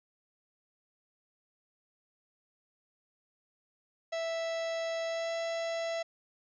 45% pulse tone with pitch glide, 659.3 to 664.7 Hz, E5 to E5, 0 to +14 cents, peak -32 dBFS, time 4.12-6.03 s, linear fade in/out 10 ms, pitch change +14 cents, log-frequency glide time 5.06-5.31 s, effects resampled to 16000 Hz

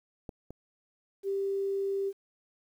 clicks, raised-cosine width 2 ms, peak -26 / -30 dBFS, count 2, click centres 0.292 / 0.506 s
sine tone, 393.2 Hz, G4, 5 cents sharp, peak -28 dBFS, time 1.23-2.13 s, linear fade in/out 50 ms
effects 10-bit

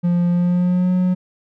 triangle tone with pitch glide, 174.61 to 182.34 Hz, F3 to F#3, 0 to -25 cents, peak -12 dBFS, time 0.03-1.15 s, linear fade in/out 20 ms, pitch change +75 cents, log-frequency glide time 0.3-0.92 s, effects none

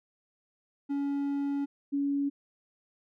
triangle / sine tone pair in turn, 281.7 / 281.7 Hz, C#4 / C#4, +28 / +28 cents, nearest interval unison, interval 0 cents, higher neither, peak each -26 dBFS, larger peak neither, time 0.89-1.66 / 1.92-2.3 s, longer first, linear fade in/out 20 ms, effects none

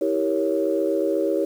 sine chord, E diminished seventh, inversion none, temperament equal with one note detuned, 323.8 / 392 / 466.2 / 554.4 Hz, E4 / G4 / Bb4 / Db5, -31 / 0 / 0 / 0 cents, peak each -24 / -24 / -27 / -24 dBFS, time 0.01-1.45 s, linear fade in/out 5 ms, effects tanh soft clip ceiling -9 dBFS + 8-bit

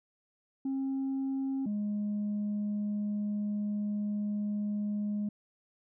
sine tone pair in turn, 269 / 207.5 Hz, C4 / G#3, +48 / -1 cents, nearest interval major third, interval 449 cents, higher first, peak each -28 dBFS, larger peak neither, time 0.65-1.66 / 1.66-5.29 s, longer second, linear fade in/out 5 ms, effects tanh soft clip ceiling -28 dBFS

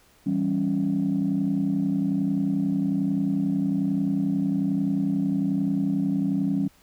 sine chord, C# diminished, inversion first, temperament equal, 164.81 / 196 / 277.2 Hz, E3 / G3 / C#4, 0 / 0 / 0 cents, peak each -28 / -24 / -24 dBFS, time 0.26-6.68 s, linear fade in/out 10 ms, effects tanh soft clip ceiling -15 dBFS + pink hiss -58 dBFS RMS until 6.82 s

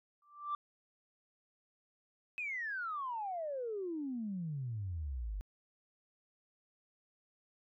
sine tone with exponential growth, 1174.7 Hz, D6, in tune, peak -30 dBFS, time 0.22-0.55 s, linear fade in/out 2 ms, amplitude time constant 71 ms
sine exponential sweep, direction down, 2567 to 46.25 Hz, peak -36 dBFS, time 2.38-5.41 s, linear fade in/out 0 ms
effects tanh soft clip ceiling -30 dBFS

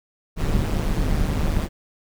brown noise with amplitude modulation, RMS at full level -18 dBFS, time 0.36-1.69 s, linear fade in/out 50 ms, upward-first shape sine, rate 152 Hz, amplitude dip 70%, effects none

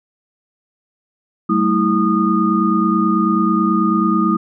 sine tone cluster, 192.5 / 221.7 / 324.5 / 1228 Hz, G3 / A3 / E4 / D#6, -31 / +13 / -27 / -23 cents, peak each -18 dBFS, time 1.49-4.37 s, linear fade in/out 10 ms, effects none

